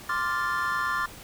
triangle chord, D minor seventh, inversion third, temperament equal, 1046.5 / 1174.7 / 1396.9 / 1760 Hz, C6 / D6 / F6 / A6, 0 / 0 / 0 / 0 cents, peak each -29 dBFS, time 0.09-1.06 s, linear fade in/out 5 ms, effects pink hiss -45 dBFS RMS until 1.23 s

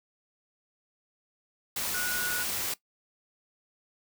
sine tone in noise, 1460 Hz, F#6, 24 cents flat, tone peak -32 dBFS, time 1.94-2.43 s, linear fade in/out 5 ms, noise white, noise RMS -32 dBFS, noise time 1.76-2.74 s, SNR -3 dB, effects noise-tail reverb RT60 0.1 s tail -18 dB re dry

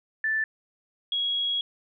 sine tone pair in turn, 1760 / 3316 Hz, A6 / G#7, 0 / -3 cents, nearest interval major seventh, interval 1097 cents, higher second, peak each -23 / -24 dBFS, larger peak first, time 0.24-0.44 / 1.12-1.61 s, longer second, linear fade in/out 2 ms, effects none

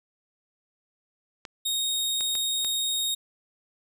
clicks, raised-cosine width 0.2 ms, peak -20 dBFS, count 4, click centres 1.452 / 2.208 / 2.353 / 2.647 s
sawtooth tone, 3729 Hz, A#7, in tune, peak -22 dBFS, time 1.65-3.15 s, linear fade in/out 10 ms
effects none

